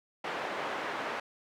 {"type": "band-pass noise", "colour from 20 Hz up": "pink", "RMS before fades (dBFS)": -36, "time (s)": [0.24, 1.2], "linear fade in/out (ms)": 5, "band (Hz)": [490, 2000], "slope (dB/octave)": 12, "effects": []}